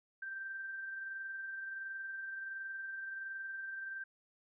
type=tone with amplitude modulation; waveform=sine; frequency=1568 Hz; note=G6; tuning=in tune; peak=-39 dBFS; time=0.22-4.04 s; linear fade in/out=5 ms; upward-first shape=sine; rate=21.4 Hz; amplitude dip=30%; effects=none